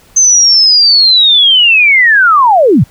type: linear sweep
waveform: sine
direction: down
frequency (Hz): 6272 to 89.5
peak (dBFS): -3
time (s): 0.16-2.84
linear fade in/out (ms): 10
effects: pink hiss -44 dBFS RMS until 2.9 s